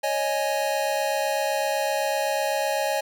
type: chord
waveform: square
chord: C# suspended second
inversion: none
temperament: equal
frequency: 554.4 / 622.3 / 830.6 Hz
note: C#5 / D#5 / G#5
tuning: 0 / 0 / 0 cents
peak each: -28 dBFS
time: 0.03-3.01 s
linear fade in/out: 10 ms
effects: none